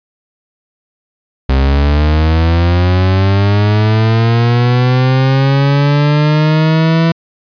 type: linear sweep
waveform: 40% pulse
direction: up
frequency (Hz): 65.41 to 166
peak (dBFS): -7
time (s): 1.49-7.12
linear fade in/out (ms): 5
effects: resampled to 11025 Hz